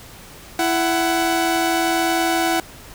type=tone pair together; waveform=sawtooth; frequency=332.5 / 745.9 Hz; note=E4 / F#5; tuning=+15 / +14 cents; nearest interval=octave + major second; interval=1399 cents; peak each=-16 dBFS; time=0.59-2.6 s; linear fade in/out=2 ms; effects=pink hiss -41 dBFS RMS until 2.94 s